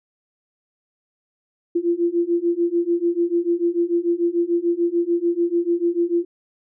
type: beating tone pair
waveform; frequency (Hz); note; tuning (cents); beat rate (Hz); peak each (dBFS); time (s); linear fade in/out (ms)
sine; 340 / 346.8; F4 / F4; -46 / -12; 6.8; -21 / -20; 1.75-6.25; 10
effects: none